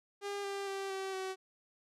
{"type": "tone with pitch steps", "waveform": "sawtooth", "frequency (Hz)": [403.1, 396.9, 390.7, 384.7, 378.7], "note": ["G4", "G4", "G4", "G4", "F#4"], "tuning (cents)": [48, 22, -6, -33, 40], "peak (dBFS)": -33, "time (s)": [0.21, 1.36], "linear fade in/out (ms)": 50, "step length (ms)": 230, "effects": ["low-pass 9000 Hz 12 dB/octave"]}